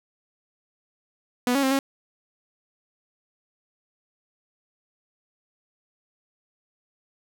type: tone with pitch steps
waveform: sawtooth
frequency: 246.6 / 277.5 / 265.2 / 273.2 Hz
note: B3 / C#4 / C4 / C#4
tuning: -2 / +2 / +23 / -25 cents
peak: -16 dBFS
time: 1.47-1.79 s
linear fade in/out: 2 ms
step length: 80 ms
effects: none